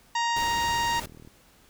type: harmonic tone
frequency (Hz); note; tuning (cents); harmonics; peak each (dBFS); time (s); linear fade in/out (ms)
936; A#5; +7; 1 / 2 / 3 / 4 / 5 / 6 / 7 / 8; -25 / -31 / -35 / -37 / -39 / -41 / -42 / -43; 0.15-1; 5
type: noise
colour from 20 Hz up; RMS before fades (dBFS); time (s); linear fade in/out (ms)
pink; -37; 0.36-1.06; 5
type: click train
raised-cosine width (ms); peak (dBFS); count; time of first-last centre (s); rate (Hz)
3; -35; 26; 0.64-1.275; 39.4
effects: pink hiss -58 dBFS RMS until 1.69 s